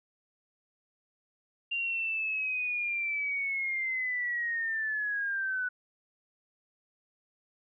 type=linear sweep; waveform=sine; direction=down; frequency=2786 to 1480 Hz; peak=-29 dBFS; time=1.71-5.69 s; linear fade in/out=10 ms; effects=none